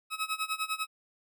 20% pulse tone with tremolo, 1282 Hz, E6, 49 cents flat, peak -23 dBFS, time 0.1-0.87 s, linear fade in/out 50 ms, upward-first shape sine, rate 10 Hz, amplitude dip 90%, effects none

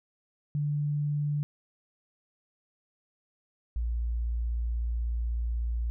sine tone pair in turn, 146.83 / 58.14 Hz, D3 / A#1, 0 / -4 cents, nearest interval octave + major third, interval 1604 cents, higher first, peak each -26 / -27 dBFS, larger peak first, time 0.55-1.43 / 3.76-5.9 s, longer second, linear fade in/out 0 ms, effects none

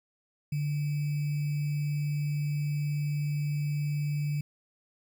sine tone with sample-and-hold, 146.83 Hz, D3, in tune, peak -27 dBFS, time 0.52-4.41 s, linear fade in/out 5 ms, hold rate 2450 Hz, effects none

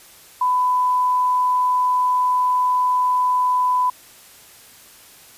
sine tone, 1000 Hz, B5, 21 cents sharp, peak -15 dBFS, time 0.41-3.9 s, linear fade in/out 5 ms, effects white hiss -46 dBFS RMS until 5.37 s + resampled to 32000 Hz

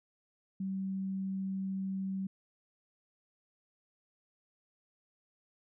sine tone, 191.9 Hz, G3, 37 cents flat, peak -33 dBFS, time 0.6-2.27 s, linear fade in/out 5 ms, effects none

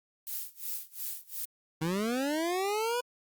violet noise with tremolo, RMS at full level -35 dBFS, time 0.27-1.45 s, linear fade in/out 0 ms, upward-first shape sine, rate 2.8 Hz, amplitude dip 95%
25% pulse linear sweep, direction up, 152.9 to 496.9 Hz, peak -25 dBFS, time 1.81-3.01 s, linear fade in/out 10 ms
effects Opus 48 kbps

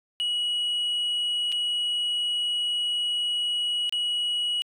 sine tone with dropouts, 2916 Hz, F#7, 26 cents flat, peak -21 dBFS, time 0.2-4.62 s, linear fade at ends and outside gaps 0 ms, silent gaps 1.519-1.524 / 3.894-3.925 s, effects tanh soft clip ceiling -23 dBFS

